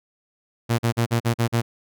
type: tone bursts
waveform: sawtooth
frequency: 117.1 Hz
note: A#2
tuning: 8 cents sharp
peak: -14 dBFS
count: 7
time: 0.69-1.62 s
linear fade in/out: 20 ms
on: 96 ms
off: 43 ms
effects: none